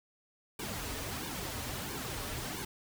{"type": "noise with flanger", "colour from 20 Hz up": "pink", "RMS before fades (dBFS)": -39, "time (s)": [0.59, 2.65], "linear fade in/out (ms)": 5, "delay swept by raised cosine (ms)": [1.5, 5.9], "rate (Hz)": 1.5, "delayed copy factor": -0.9, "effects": []}